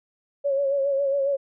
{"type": "tone with vibrato", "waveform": "sine", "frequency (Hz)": 554.4, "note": "C#5", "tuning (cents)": 0, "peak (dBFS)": -20, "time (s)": [0.44, 1.37], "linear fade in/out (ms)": 20, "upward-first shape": "sine", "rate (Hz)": 7.3, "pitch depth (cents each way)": 46, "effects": []}